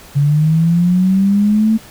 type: linear sweep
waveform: sine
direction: up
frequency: 140 to 223.5 Hz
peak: -9 dBFS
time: 0.15-1.78 s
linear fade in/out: 20 ms
effects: pink hiss -39 dBFS RMS until 1.9 s